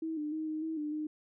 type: tone with pitch steps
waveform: sine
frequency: 321.9 / 299.8 / 314 / 310.7 / 320.7 / 299.4 / 305.8 Hz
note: E4 / D4 / D#4 / D#4 / E4 / D4 / D#4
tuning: -41 / +36 / +16 / -2 / -48 / +33 / -30 cents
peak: -33 dBFS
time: 0.02-1.07 s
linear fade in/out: 5 ms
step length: 150 ms
effects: none